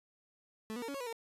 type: tone with pitch steps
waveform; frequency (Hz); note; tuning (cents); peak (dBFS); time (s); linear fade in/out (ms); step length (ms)
30% pulse; 218.8 / 243.8 / 457.9 / 280.6 / 550 / 490.7 / 457.5; A3 / B3 / A#4 / C#4 / C#5 / B4 / A#4; -9 / -22 / -31 / +21 / -14 / -11 / -32; -36; 0.7-1.127; 0; 61
effects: resampled to 32000 Hz